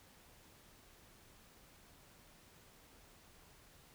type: silence
effects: pink hiss -63 dBFS RMS until 3.94 s